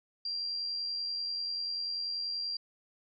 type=tone with amplitude modulation; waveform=sine; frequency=4745 Hz; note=D8; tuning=17 cents sharp; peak=-31 dBFS; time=0.25-2.57 s; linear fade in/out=5 ms; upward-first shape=sine; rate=90.3 Hz; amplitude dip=35%; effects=none